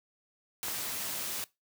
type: noise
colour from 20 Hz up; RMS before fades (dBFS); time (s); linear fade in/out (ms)
white; -36; 0.63-1.44; 0
type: click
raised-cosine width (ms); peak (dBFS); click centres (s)
0.5; -24; 0.683
effects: noise-tail reverb RT60 0.2 s tail -20 dB re dry + high-pass 80 Hz 12 dB/octave